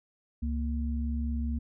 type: tone pair together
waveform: sine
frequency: 69.3 / 233.1 Hz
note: C#2 / A#3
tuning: 0 / 0 cents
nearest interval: octave + major sixth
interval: 2100 cents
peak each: -29 / -34 dBFS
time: 0.42-1.59 s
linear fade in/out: 10 ms
effects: none